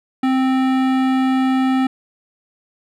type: tone with hard clipping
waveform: sine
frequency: 261.6 Hz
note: C4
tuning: in tune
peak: -16 dBFS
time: 0.23-1.87 s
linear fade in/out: 5 ms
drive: 17 dB
effects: none